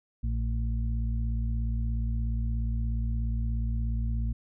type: harmonic tone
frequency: 56.9 Hz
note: A#1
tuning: 41 cents flat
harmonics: 1 / 2 / 4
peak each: -27 / -33 / -39 dBFS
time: 0.23-4.33 s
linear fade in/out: 10 ms
effects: none